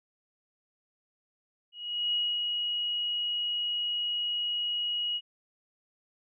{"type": "tone with ADSR envelope", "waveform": "sine", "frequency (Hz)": 2900, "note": "F#7", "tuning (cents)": -35, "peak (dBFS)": -25, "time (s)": [1.72, 5.21], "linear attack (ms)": 410, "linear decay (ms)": 250, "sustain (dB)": -3, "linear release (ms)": 50, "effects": []}